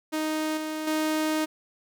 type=tone with level steps; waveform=sawtooth; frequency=311.1 Hz; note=D#4; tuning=in tune; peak=-22 / -26 / -20 dBFS; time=0.12-1.46 s; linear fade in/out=20 ms; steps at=0.57 / 0.87 s; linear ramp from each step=5 ms; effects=none